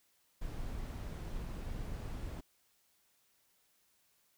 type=noise; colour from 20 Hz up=brown; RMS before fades=-41 dBFS; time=0.41-2.41 s; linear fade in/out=10 ms; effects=white hiss -73 dBFS RMS until 4.37 s